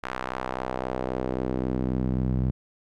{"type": "tone with band-pass filter sweep", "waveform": "sawtooth", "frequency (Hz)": 63.8, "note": "C2", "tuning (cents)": -43, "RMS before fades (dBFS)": -28, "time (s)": [0.03, 2.51], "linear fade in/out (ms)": 10, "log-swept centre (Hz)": [1400, 140], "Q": 1.2, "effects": []}